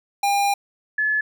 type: tone pair in turn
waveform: square / sine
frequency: 804 / 1717.9 Hz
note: G5 / A6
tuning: +44 / -42 cents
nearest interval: octave + minor second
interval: 1314 cents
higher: second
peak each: -18 dBFS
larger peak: neither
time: 0.23-0.54 / 0.98-1.21 s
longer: first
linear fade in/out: 5 ms
effects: none